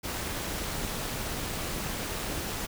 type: noise with amplitude modulation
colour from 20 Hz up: pink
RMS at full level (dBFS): -31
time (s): 0.03-2.67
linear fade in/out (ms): 20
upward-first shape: sine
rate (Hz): 258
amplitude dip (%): 60
effects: none